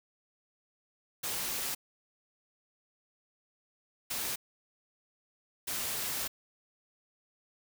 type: noise bursts at uneven times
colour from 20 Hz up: white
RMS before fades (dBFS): -35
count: 3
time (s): 1.23-1.75 / 4.1-4.36 / 5.67-6.28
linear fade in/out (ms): 10
effects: none